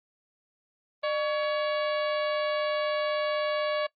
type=harmonic tone with a mistuned harmonic; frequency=563 Hz; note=C#5; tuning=27 cents sharp; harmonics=1 / 2 / 3 / 4 / 5 / 6 / 7 / 8; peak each=-27 / -33 / -37 / -39 / -41 / -43 / -44 / -45 dBFS; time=1.03-3.87 s; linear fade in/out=10 ms; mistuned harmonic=1; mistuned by=+120 cents; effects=noise-tail reverb RT60 0.1 s tail -21 dB re dry + Opus 24 kbps